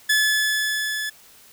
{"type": "tone with level ramp", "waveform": "sawtooth", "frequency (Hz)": 1721, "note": "A6", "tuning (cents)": -39, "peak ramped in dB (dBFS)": [-12, -22], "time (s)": [0.09, 1.1], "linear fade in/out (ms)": 10, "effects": ["white hiss -50 dBFS RMS until 1.52 s"]}